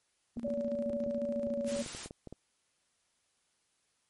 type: tone with tremolo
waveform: sine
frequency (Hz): 233.1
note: A#3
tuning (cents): 0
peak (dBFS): -33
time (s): 0.36-1.86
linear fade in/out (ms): 20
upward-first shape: square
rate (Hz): 14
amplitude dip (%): 75
type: clicks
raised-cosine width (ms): 2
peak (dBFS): -31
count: 12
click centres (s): 0.371 / 0.479 / 0.902 / 1.064 / 1.472 / 1.765 / 1.862 / 1.949 / 2.06 / 2.109 / 2.273 / 2.326
type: tone with pitch glide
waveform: sine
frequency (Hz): 573 to 568.4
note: D5 to C#5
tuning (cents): -43 to +43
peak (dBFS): -33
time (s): 0.44-1.82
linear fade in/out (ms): 10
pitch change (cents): -14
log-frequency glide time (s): 1.36-1.57
type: noise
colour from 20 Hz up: white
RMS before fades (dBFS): -42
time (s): 1.65-2.09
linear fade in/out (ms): 50
effects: white hiss -75 dBFS RMS until 4.09 s + MP3 48 kbps